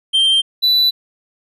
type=tone pair in turn; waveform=triangle; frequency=3154 / 3974 Hz; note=G7 / B7; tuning=+10 / +10 cents; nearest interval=major third; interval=400 cents; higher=second; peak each=-9 dBFS; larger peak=neither; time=0.13-0.42 / 0.62-0.91 s; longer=neither; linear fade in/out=20 ms; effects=resampled to 32000 Hz